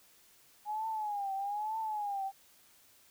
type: tone with vibrato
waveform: sine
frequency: 830.6 Hz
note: G#5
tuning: in tune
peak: -33 dBFS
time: 0.65-2.32 s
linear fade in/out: 50 ms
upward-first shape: triangle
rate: 1.1 Hz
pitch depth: 130 cents each way
effects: white hiss -63 dBFS RMS until 3.1 s